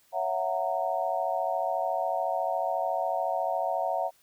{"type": "chord", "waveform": "sine", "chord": "F# dominant seventh", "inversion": "second", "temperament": "just", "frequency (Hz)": [555, 666, 740, 925], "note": ["C#5", "E5", "F#5", "A#5"], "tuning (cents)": [2, 18, 0, -14], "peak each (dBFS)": [-34, -30, -30, -34], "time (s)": [0.12, 4.11], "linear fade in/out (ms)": 50, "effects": ["white hiss -64 dBFS RMS until 4.22 s"]}